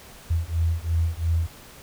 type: beating tone pair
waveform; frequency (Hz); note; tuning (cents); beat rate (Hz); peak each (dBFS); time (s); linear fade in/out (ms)
sine; 81.4 / 84.3; E2 / E2; -21 / +39; 2.9; -24; 0.3-1.47; 10
effects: pink hiss -46 dBFS RMS until 1.82 s